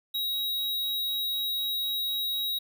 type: tone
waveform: square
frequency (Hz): 3824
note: A#7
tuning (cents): +43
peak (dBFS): -28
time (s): 0.14-2.59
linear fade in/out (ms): 10
effects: none